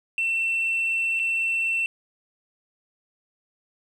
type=tone with dropouts; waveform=sine; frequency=2692 Hz; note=E7; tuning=36 cents sharp; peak=-20 dBFS; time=0.18-1.86 s; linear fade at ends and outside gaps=1 ms; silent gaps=1.193-1.197 s; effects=tanh soft clip ceiling -19 dBFS + 9-bit